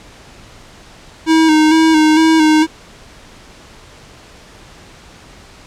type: tone with vibrato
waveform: square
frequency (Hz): 315.4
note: D#4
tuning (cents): +24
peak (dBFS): -8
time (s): 1.26-2.67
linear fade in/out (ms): 50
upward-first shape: square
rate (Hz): 2.2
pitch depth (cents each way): 31
effects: pink hiss -40 dBFS RMS until 5.66 s + low-pass 7000 Hz 12 dB/octave